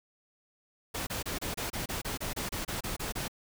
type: noise bursts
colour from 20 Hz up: pink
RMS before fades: -35 dBFS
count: 15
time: 0.94-3.282 s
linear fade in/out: 10 ms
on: 130 ms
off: 28 ms
effects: none